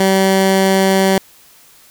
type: tone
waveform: 15% pulse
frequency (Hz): 192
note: G3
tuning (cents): -36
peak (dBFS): -4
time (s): 0-1.18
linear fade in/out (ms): 2
effects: white hiss -46 dBFS RMS until 1.9 s